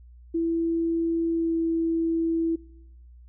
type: tone with pitch glide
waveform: sine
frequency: 331.9 to 329.4 Hz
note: E4 to E4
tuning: +12 to -1 cents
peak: -22 dBFS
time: 0.34-2.56 s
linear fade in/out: 10 ms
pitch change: -13 cents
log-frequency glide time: 1.31-1.54 s
effects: noise-tail reverb RT60 1.0 s tail -25 dB re dry + added 60 Hz sine -46 dBFS peak until 3.28 s